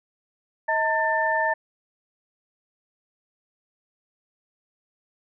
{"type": "tone cluster", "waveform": "sine", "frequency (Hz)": [634, 904, 1782], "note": ["D#5", "A5", "A6"], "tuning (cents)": [32, 47, 22], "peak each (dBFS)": [-26, -24, -24], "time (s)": [0.68, 1.54], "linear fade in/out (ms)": 10, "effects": []}